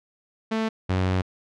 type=tone pair in turn; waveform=sawtooth; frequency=221.5 / 92.92 Hz; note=A3 / F#2; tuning=+12 / +8 cents; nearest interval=octave + minor third; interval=1504 cents; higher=first; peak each=-19 / -17 dBFS; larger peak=second; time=0.51-0.69 / 0.89-1.22 s; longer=second; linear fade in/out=10 ms; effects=low-pass 4000 Hz 12 dB/octave